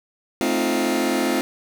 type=chord; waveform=sawtooth; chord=F dominant seventh; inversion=first; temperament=just; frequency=218.3 / 261.9 / 314.3 / 349.2 Hz; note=A3 / C4 / Eb4 / F4; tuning=-13 / +2 / +18 / 0 cents; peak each=-23 / -19 / -22 / -20 dBFS; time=0.41-1.41 s; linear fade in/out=0 ms; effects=none